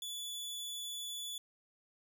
sawtooth tone, 3448 Hz, A7, 36 cents flat, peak -37 dBFS, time 0.02-1.38 s, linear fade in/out 2 ms, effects none

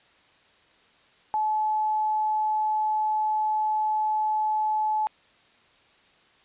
sine tone, 860 Hz, A5, 40 cents flat, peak -22 dBFS, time 1.34-5.07 s, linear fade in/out 0 ms, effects white hiss -59 dBFS RMS until 6.44 s + resampled to 8000 Hz

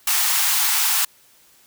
white high-pass noise, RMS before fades -19 dBFS, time 0.07-1.05 s, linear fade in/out 5 ms, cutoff 750 Hz, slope 96 dB/octave, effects white hiss -54 dBFS RMS until 1.66 s

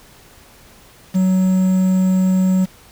triangle tone with quantisation, 186.7 Hz, F#3, 16 cents sharp, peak -10 dBFS, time 1.14-2.66 s, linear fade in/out 20 ms, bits 6, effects pink hiss -46 dBFS RMS until 2.91 s

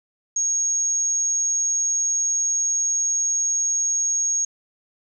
sine tone, 6570 Hz, G#8, 20 cents flat, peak -19 dBFS, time 0.36-4.45 s, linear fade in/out 5 ms, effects none

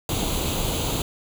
pink noise with comb filter, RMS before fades -25 dBFS, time 0.09-1.02 s, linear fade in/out 2 ms, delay 0.28 ms, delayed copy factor +0.7, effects none

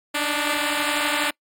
5% pulse beating tone pair, 291.8 / 303.8 Hz, D4 / D#4, -11 / -41 cents, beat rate 12 Hz, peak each -12 / -16 dBFS, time 0.14-1.31 s, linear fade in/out 10 ms, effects noise-tail reverb RT60 0.1 s tail -25 dB re dry + AAC 48 kbps

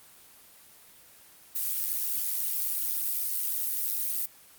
violet noise with amplitude modulation, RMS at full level -26 dBFS, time 1.55-4.26 s, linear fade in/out 10 ms, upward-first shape sine, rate 101 Hz, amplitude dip 75%, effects white hiss -54 dBFS RMS until 4.58 s + Opus 24 kbps

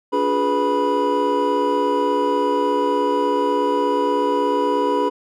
triangle tone cluster, 288.9 / 357.5 / 417.7 / 494.3 / 982 Hz, D4 / F4 / G#4 / B4 / B5, -28 / +41 / +10 / +1 / -10 cents, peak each -22 / -27 / -20 / -21 / -19 dBFS, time 0.12-5.1 s, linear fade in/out 20 ms, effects none

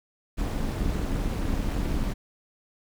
brown noise with amplitude modulation, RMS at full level -24 dBFS, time 0.37-2.14 s, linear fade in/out 20 ms, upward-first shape sine, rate 243 Hz, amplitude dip 70%, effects none

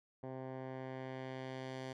10% pulse tone with low-pass filter sweep, 130.81 Hz, C3, in tune, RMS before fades -45 dBFS, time 0.23-1.93 s, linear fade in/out 5 ms, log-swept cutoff 920 to 5900 Hz, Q 0.81, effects none

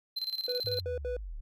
triangle tone with tremolo, 4098 Hz, C8, 37 cents flat, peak -29 dBFS, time 0.16-0.81 s, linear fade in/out 10 ms, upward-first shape square, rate 18 Hz, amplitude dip 75%
triangle tone bursts, 493.9 Hz, B4, in tune, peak -30 dBFS, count 4, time 0.48-1.167 s, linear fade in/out 2 ms, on 120 ms, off 69 ms
sine linear sweep, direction down, 109.5 to 31.09 Hz, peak -37 dBFS, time 0.64-1.41 s, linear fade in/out 10 ms
effects none

